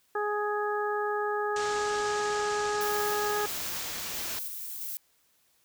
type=harmonic tone; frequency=416.8 Hz; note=G#4; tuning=6 cents sharp; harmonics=1 / 2 / 3 / 4; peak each=-30 / -33 / -34 / -36 dBFS; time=0.15-3.46 s; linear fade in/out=5 ms
type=low-pass noise; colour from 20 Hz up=white; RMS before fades=-39 dBFS; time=1.56-4.39 s; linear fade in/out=2 ms; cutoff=7700 Hz; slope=48 dB/octave
type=noise with tremolo; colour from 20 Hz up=violet; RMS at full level=-36 dBFS; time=2.81-4.97 s; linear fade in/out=0 ms; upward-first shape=square; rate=1.5 Hz; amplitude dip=25%
effects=white hiss -68 dBFS RMS until 5.64 s